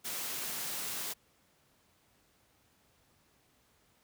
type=high-pass noise; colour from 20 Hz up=white; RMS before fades=-38 dBFS; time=0.04-1.14 s; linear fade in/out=20 ms; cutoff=120 Hz; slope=24 dB/octave; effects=pink hiss -69 dBFS RMS until 4.03 s + high-pass 60 Hz 12 dB/octave